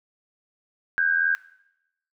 sine tone pair together, 1526.6 / 1610 Hz, G6 / G6, -46 / +46 cents, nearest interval minor second, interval 92 cents, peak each -24 / -21 dBFS, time 0.98-1.35 s, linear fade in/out 0 ms, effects noise-tail reverb RT60 0.8 s tail -18 dB re dry

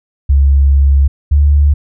sine tone pair in turn, 69.3 / 72.4 Hz, C#2 / D2, 0 / -24 cents, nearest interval minor second, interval 76 cents, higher second, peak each -5 dBFS, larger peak neither, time 0.29-1.08 / 1.31-1.74 s, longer first, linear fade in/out 10 ms, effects none

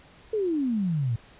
sine exponential sweep, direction down, 452.4 to 110 Hz, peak -23 dBFS, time 0.33-1.16 s, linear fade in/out 5 ms, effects pink hiss -53 dBFS RMS until 1.39 s + resampled to 8000 Hz

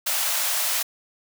white high-pass noise, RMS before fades -24 dBFS, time 0.06-0.83 s, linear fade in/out 10 ms, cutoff 550 Hz, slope 96 dB/octave, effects none

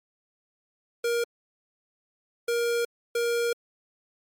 square tone bursts at uneven times, 471.1 Hz, A#4, 18 cents sharp, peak -24 dBFS, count 3, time 1.04-1.24 / 2.48-2.85 / 3.15-3.53 s, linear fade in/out 5 ms, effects MP3 64 kbps

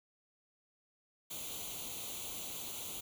white noise with comb filter, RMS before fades -43 dBFS, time 1.3-3.01 s, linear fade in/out 10 ms, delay 0.29 ms, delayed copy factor +0.8, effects none

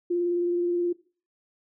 sine tone with vibrato, 349.2 Hz, F4, in tune, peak -22 dBFS, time 0.1-0.93 s, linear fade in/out 10 ms, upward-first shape triangle, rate 19 Hz, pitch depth 22 cents each way, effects noise-tail reverb RT60 0.4 s tail -20 dB re dry

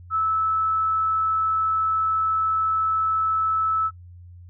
sine tone, 1307 Hz, E6, 15 cents flat, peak -19 dBFS, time 0.1-3.91 s, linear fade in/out 50 ms, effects noise-tail reverb RT60 0.1 s tail -23 dB re dry + added 88 Hz sine -41 dBFS peak until 4.49 s

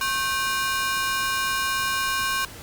sawtooth ring-modulated tone, 1318.5 Hz, E6, in tune, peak -16 dBFS, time 0.01-2.45 s, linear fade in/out 2 ms, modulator 236 Hz, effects pink hiss -41 dBFS RMS until 2.62 s + Opus 48 kbps

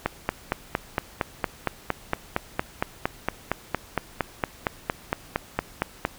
click train, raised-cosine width 0.5 ms, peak -7 dBFS, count 27, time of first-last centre 0.06-6.051 s, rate 4.34 Hz, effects pink hiss -48 dBFS RMS until 6.18 s

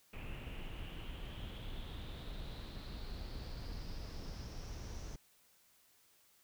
brown noise with low-pass filter sweep, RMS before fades -45 dBFS, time 0.13-5.16 s, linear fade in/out 5 ms, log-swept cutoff 2600 to 6100 Hz, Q 6.1, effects white hiss -69 dBFS RMS until 6.43 s

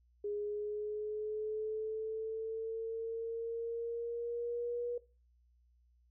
sine linear sweep, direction up, 412 to 482.5 Hz, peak -35 dBFS, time 0.24-4.98 s, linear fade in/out 5 ms, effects noise-tail reverb RT60 0.3 s tail -18 dB re dry + added 60 Hz sine -66 dBFS peak until 6.1 s

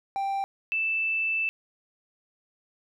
triangle / sine tone pair in turn, 786 / 2644 Hz, G5 / E7, +4 / +5 cents, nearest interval octave + major sixth, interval 2101 cents, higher second, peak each -24 dBFS, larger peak neither, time 0.16-0.44 / 0.72-1.49 s, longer second, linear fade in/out 0 ms, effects none

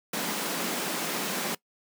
pink high-pass noise, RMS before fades -31 dBFS, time 0.13-1.55 s, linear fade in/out 5 ms, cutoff 170 Hz, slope 48 dB/octave, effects noise-tail reverb RT60 0.1 s tail -21 dB re dry

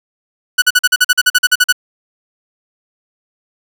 sawtooth tone bursts, 1480 Hz, F#6, in tune, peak -3 dBFS, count 14, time 0.58-1.726 s, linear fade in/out 10 ms, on 41 ms, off 44 ms, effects none

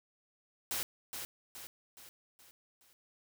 white noise with echo, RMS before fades -36 dBFS, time 0.71-0.83 s, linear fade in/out 0 ms, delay 420 ms, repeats 5, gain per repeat -6 dB, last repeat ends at 2.93 s, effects none

